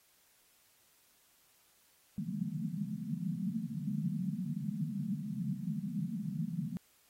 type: band-pass noise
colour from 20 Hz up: white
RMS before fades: -37 dBFS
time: 2.18-6.77 s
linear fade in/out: 0 ms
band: 140 to 230 Hz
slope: 96 dB/octave
effects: white hiss -68 dBFS RMS until 7.09 s + AAC 48 kbps